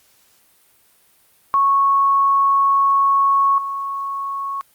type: tone with level steps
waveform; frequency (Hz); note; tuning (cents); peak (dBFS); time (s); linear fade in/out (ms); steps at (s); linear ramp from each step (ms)
sine; 1104; C#6; -7; -12 / -22; 1.54-4.61; 0; 3.58; 2
effects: white hiss -56 dBFS RMS until 4.74 s + Opus 48 kbps